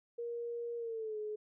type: tone with pitch glide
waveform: sine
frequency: 471.6 to 425 Hz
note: A#4 to G#4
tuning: +20 to +40 cents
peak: -37 dBFS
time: 0.18-1.36 s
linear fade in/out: 10 ms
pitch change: -180 cents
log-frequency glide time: 0.77-1.18 s
effects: none